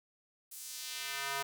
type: tone with high-pass filter sweep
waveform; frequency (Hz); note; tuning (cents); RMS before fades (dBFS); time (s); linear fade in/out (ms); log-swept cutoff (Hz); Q
square; 138.59; C#3; 0; -40; 0.51-1.43; 10; 10000 to 850; 0.95
effects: none